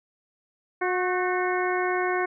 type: harmonic tone with a mistuned harmonic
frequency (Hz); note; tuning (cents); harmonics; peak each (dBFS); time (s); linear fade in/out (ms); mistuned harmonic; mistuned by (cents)
363.2; F#4; -32; 1 / 2 / 3 / 4 / 5 / 6; -26 / -29 / -31 / -32 / -33 / -34; 0.81-2.26; 10; 4; +54
effects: none